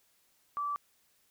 sine tone, 1160 Hz, D6, 22 cents flat, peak -31 dBFS, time 0.57-0.76 s, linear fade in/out 0 ms, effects white hiss -70 dBFS RMS until 1.3 s

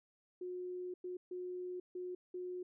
sine tone bursts at uneven times, 361.8 Hz, F#4, 39 cents flat, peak -40 dBFS, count 5, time 0.41-0.94 / 1.04-1.17 / 1.31-1.8 / 1.95-2.15 / 2.34-2.63 s, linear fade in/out 5 ms, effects none

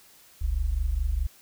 sine tone pair together, 42.47 / 67.2 Hz, F1 / C2, -48 / +47 cents, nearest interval minor sixth, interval 795 cents, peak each -26 dBFS, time 0.41-1.27 s, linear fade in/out 10 ms, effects white hiss -55 dBFS RMS until 1.41 s

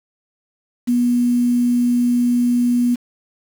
sine tone with quantisation, 242.9 Hz, B3, 29 cents flat, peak -13 dBFS, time 0.87-2.96 s, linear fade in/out 20 ms, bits 6, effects none

